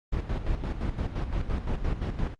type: noise with tremolo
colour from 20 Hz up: brown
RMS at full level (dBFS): -27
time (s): 0.12-2.35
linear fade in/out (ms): 10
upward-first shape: square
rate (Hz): 5.8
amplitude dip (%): 60
effects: low-pass 4000 Hz 12 dB/octave + Opus 24 kbps